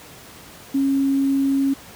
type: tone with quantisation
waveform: sine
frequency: 273.5 Hz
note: C#4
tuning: 23 cents flat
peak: -16 dBFS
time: 0.74-1.74 s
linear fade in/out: 10 ms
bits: 7
effects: pink hiss -42 dBFS RMS until 1.95 s + high-pass 80 Hz 12 dB/octave